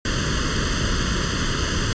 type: noise with comb filter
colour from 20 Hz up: pink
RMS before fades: -22 dBFS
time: 0.05-1.93 s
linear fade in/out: 2 ms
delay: 0.64 ms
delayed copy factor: +1
effects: resampled to 16000 Hz